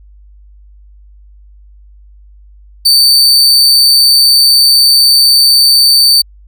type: tone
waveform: 40% pulse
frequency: 4568 Hz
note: D8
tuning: 49 cents flat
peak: -3 dBFS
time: 2.85-6.22 s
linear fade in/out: 10 ms
effects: added 50 Hz sine -36 dBFS peak until 6.47 s